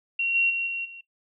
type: tone with level steps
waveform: sine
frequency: 2742 Hz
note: F7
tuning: 32 cents flat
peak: -22 / -18 / -24 / -27 / -39 dBFS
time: 0.19-1.01 s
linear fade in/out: 5 ms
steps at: 0.34 / 0.49 / 0.66 / 0.84 s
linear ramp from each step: 20 ms
effects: noise-tail reverb RT60 0.1 s tail -17 dB re dry